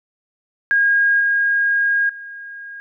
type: tone with level steps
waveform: sine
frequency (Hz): 1629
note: G#6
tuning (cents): -34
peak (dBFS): -12 / -14 / -31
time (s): 0.71-2.8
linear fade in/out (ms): 0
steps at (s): 1.2 / 2.09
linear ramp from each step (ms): 5
effects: none

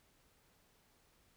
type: silence
effects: pink hiss -71 dBFS RMS until 1.36 s

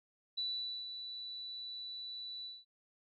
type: tone with ADSR envelope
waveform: sine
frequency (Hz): 3961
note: B7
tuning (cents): +4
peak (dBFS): -34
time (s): 0.37-2.65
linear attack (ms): 13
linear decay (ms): 470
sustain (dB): -8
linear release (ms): 200
effects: none

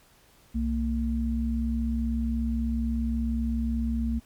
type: tone pair together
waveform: sine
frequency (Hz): 64 / 229.1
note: C2 / A#3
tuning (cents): -38 / -30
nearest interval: octave + minor seventh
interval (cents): 2208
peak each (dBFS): -27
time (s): 0.54-4.2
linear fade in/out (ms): 20
effects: pink hiss -59 dBFS RMS until 4.25 s + MP3 96 kbps

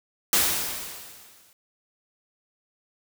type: noise with exponential decay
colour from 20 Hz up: white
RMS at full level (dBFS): -19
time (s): 0.33-1.53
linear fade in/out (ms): 1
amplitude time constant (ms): 260
effects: none

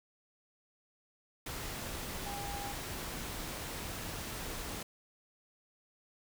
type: tone in noise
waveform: sine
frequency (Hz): 807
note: G#5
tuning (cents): -50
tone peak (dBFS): -42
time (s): 2.26-2.72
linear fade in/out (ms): 5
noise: pink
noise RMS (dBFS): -41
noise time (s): 1.46-4.83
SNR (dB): -4
effects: none

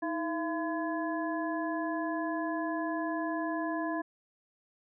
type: harmonic tone with a mistuned harmonic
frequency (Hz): 338.7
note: E4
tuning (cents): +47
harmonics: 1 / 2 / 3 / 5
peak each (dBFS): -33 / -36 / -38 / -40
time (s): 0.02-4.02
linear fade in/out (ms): 10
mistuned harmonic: 1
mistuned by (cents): -110
effects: none

